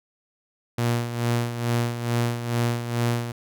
sawtooth tone with tremolo, 118.8 Hz, A#2, 33 cents sharp, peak -16 dBFS, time 0.78-3.32 s, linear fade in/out 5 ms, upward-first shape sine, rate 2.3 Hz, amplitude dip 65%, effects none

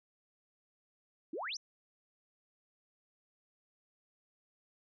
sine exponential sweep, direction up, 277.2 to 6330 Hz, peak -37 dBFS, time 1.33-1.57 s, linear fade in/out 5 ms, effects none

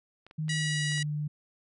clicks, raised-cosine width 0.3 ms, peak -34 dBFS, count 5, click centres 0.266 / 0.311 / 0.483 / 0.92 / 0.979 s
sine tone with pitch glide, 155.56 to 149.31 Hz, D#3 to D3, 0 to +29 cents, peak -29 dBFS, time 0.38-1.28 s, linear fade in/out 10 ms, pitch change -71 cents, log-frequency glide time 0.54-0.84 s
harmonic tone, 966 Hz, B5, 39 cents flat, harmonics 2 / 3 / 4 / 5 / 6 / 7 / 8 / 9 / 10, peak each -33 / -37 / -39 / -41 / -43 / -44 / -45 / -46 / -47 dBFS, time 0.49-1.03 s, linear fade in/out 5 ms
effects none

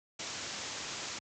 white low-pass noise, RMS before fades -41 dBFS, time 0.19-1.19 s, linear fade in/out 5 ms, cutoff 7400 Hz, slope 96 dB/octave, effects high-pass 80 Hz 12 dB/octave

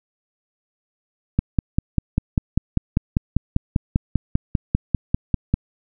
click train, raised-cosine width 5 ms, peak -4 dBFS, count 22, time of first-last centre 1.39-5.54 s, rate 5.06 Hz, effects none

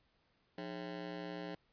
20% pulse ring-modulated tone, 240 Hz, B3, 49 cents flat, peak -34 dBFS, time 0.58-1.55 s, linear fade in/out 0 ms, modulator 64.1 Hz, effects pink hiss -75 dBFS RMS until 1.72 s + resampled to 11025 Hz

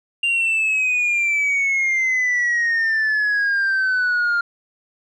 sine exponential sweep, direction down, 2794 to 1396.9 Hz, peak -14 dBFS, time 0.23-4.41 s, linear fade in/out 5 ms, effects tanh soft clip ceiling -15 dBFS

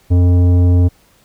triangle tone with tanh clipping, 88.7 Hz, F2, 27 cents sharp, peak -9 dBFS, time 0.1-0.89 s, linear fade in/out 20 ms, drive 16 dB, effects pink hiss -52 dBFS RMS until 1.24 s

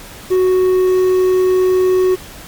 triangle tone with quantisation, 370 Hz, F#4, in tune, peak -8 dBFS, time 0.3-2.16 s, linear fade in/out 20 ms, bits 6, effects pink hiss -35 dBFS RMS until 2.47 s + Opus 48 kbps

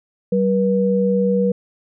sine tone pair together, 191.68 / 483 Hz, G3 / B4, -39 / -39 cents, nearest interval octave + major third, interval 1600 cents, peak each -17 dBFS, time 0.32-1.52 s, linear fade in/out 5 ms, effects none

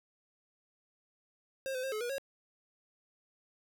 square tone with pitch steps, 534 / 511 / 533 / 429 / 481.6 / 547 Hz, C5 / C5 / C5 / A4 / B4 / C#5, +35 / -41 / +32 / -44 / -44 / -23 cents, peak -35 dBFS, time 1.66-2.182 s, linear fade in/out 0 ms, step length 87 ms, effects none

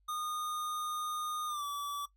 square tone with pitch glide, 1227 to 1151.5 Hz, D#6 to D6, -25 to -34 cents, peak -36 dBFS, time 0.08-2.06 s, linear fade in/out 10 ms, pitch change -109 cents, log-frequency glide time 1.47-1.64 s, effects noise-tail reverb RT60 0.1 s tail -17 dB re dry + added 49 Hz sine -67 dBFS peak until 2.16 s

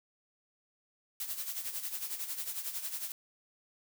blue noise with tremolo, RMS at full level -36 dBFS, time 1.2-3.12 s, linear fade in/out 2 ms, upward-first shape sine, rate 11 Hz, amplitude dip 65%, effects none

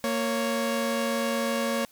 sawtooth tone pair together, 231.3 / 554.4 Hz, A#3 / C#5, -13 / 0 cents, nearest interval octave + minor third, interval 1513 cents, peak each -24 dBFS, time 0.04-1.85 s, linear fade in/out 0 ms, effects white hiss -58 dBFS RMS until 1.91 s

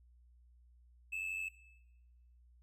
triangle tone with amplitude modulation, 2614 Hz, E7, 15 cents flat, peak -33 dBFS, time 1.12-1.49 s, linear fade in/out 10 ms, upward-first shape sine, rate 92.4 Hz, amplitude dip 60%, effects noise-tail reverb RT60 1.0 s tail -18 dB re dry + added 60 Hz sine -61 dBFS peak until 2.62 s

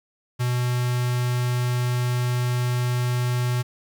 square tone with notch filter, 123.47 Hz, B2, in tune, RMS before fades -23 dBFS, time 0.39-3.63 s, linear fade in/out 20 ms, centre 480 Hz, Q 1.1, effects 9-bit

